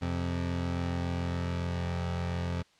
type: tone pair together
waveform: 25% pulse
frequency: 87.1 / 130.5 Hz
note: F2 / C3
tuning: -4 / -4 cents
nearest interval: perfect fifth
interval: 700 cents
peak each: -27 / -34 dBFS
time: 0.01-2.63 s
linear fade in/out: 20 ms
effects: white hiss -64 dBFS RMS until 2.79 s + low-pass 5000 Hz 12 dB/octave